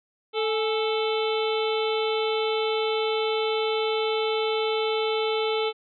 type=harmonic tone with a mistuned harmonic; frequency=440 Hz; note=A4; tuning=in tune; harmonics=1 / 2 / 3 / 5 / 6 / 7 / 8 / 9; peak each=-24 / -32 / -34 / -36 / -38 / -35 / -36 / -39 dBFS; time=0.33-5.73 s; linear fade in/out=50 ms; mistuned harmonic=2; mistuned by=-73 cents; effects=none